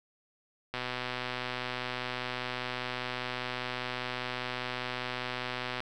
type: click train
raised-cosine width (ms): 0.3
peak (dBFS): -18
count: 634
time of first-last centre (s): 0.74-5.804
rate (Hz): 125
effects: none